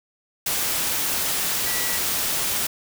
sine tone in noise, 1947 Hz, B6, 25 cents flat, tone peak -32 dBFS, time 1.66-1.98 s, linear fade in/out 5 ms, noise white, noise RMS -24 dBFS, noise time 0.46-2.67 s, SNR -11 dB, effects none

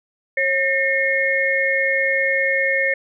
sine tone cluster, 541 / 1815 / 2160 Hz, C#5 / A#6 / C#7, -42 / -47 / -45 cents, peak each -22 / -20 / -20 dBFS, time 0.37-2.94 s, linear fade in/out 5 ms, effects none

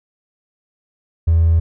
triangle tone with hard clipping, 82.41 Hz, E2, in tune, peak -10 dBFS, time 1.27-1.6 s, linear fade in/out 10 ms, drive 3 dB, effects none

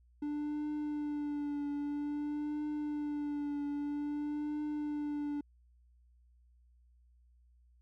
triangle tone with vibrato, 293.7 Hz, D4, in tune, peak -32 dBFS, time 0.22-5.41 s, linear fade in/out 5 ms, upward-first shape triangle, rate 0.51 Hz, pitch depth 35 cents each way, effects added 60 Hz sine -62 dBFS peak until 7.81 s

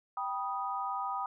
sine chord, G augmented, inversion none, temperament equal with one note detuned, 784 / 976.4 / 1244.5 Hz, G5 / B5 / D#6, 0 / -20 / 0 cents, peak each -37 / -37 / -36 dBFS, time 0.17-1.26 s, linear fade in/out 2 ms, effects none

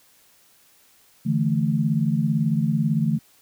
sine chord, D suspended second, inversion none, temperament equal, 146.83 / 164.81 / 220 Hz, D3 / E3 / A3, 0 / 0 / 0 cents, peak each -23 dBFS, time 1.25-3.19 s, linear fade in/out 20 ms, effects white hiss -57 dBFS RMS until 3.41 s

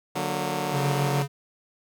10% pulse chord, D augmented, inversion none, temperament just, 146.83 / 183.54 / 229.4 Hz, D3 / F#3 / A#3, 0 / -14 / -28 cents, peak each -22 / -22 / -26 dBFS, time 0.15-1.23 s, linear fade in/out 10 ms
square tone, 140 Hz, C#3, 18 cents sharp, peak -25 dBFS, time 0.72-1.28 s, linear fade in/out 50 ms
effects none

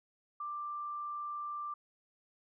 sine tone, 1181 Hz, D6, 9 cents sharp, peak -37 dBFS, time 0.4-1.74 s, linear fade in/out 5 ms, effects none

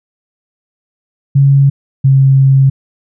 sine tone pair in turn, 138.59 / 135.11 Hz, C#3 / C#3, 0 / -44 cents, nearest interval unison, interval 44 cents, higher first, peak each -4 dBFS, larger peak neither, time 1.35-1.7 / 2.04-2.7 s, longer second, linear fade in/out 10 ms, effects none

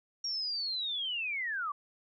sine linear sweep, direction down, 5630 to 1115 Hz, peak -32 dBFS, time 0.24-1.72 s, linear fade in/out 5 ms, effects none

